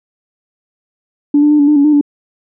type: tone with pitch steps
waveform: sine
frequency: 290.2 / 296.1 / 299 / 286.7 / 299.1 / 283.2 / 300.9 / 289.3 Hz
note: D4 / D4 / D4 / D4 / D4 / C#4 / D4 / D4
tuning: -21 / +14 / +31 / -42 / +32 / +37 / +42 / -26 cents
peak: -5 dBFS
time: 1.34-2.012 s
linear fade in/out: 5 ms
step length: 84 ms
effects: tanh soft clip ceiling -1 dBFS